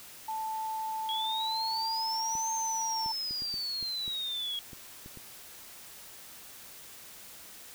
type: tone with pitch glide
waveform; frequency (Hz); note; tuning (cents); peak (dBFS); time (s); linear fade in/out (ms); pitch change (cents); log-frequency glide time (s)
sine; 880 to 893.3; A5 to A5; 0 to +26; -32; 0.28-3.12; 5; +26; 1.22-1.78
type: exponential two-way sweep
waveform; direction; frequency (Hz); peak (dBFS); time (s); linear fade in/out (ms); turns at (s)
sine; up then down; 3293 to 6400 to 3293; -32; 1.09-4.59; 0; 2.52
type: clicks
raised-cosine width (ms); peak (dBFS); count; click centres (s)
3; -34; 10; 2.353 / 3.061 / 3.309 / 3.421 / 3.541 / 3.827 / 4.079 / 4.732 / 5.061 / 5.173
effects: white hiss -49 dBFS RMS until 7.74 s